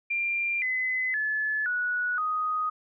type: tone with pitch steps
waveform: sine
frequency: 2383 / 2027 / 1724.4 / 1466.9 / 1247.9 Hz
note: D7 / B6 / A6 / F#6 / D#6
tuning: +25 / +45 / -35 / -15 / +5 cents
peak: -25 dBFS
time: 0.1-2.7 s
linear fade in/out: 10 ms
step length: 520 ms
effects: none